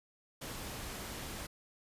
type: noise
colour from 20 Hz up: pink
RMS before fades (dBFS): -43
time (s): 0.41-1.47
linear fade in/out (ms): 10
effects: resampled to 32000 Hz